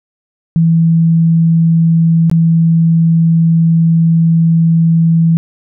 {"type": "tone with dropouts", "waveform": "sine", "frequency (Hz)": 164.81, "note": "E3", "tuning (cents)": 0, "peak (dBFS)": -6, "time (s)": [0.56, 5.37], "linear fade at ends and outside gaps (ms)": 0, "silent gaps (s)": [2.298, 2.314], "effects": []}